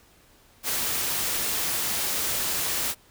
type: noise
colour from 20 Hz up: white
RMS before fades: -27 dBFS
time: 0.63-2.95 s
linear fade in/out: 50 ms
effects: pink hiss -57 dBFS RMS until 3.1 s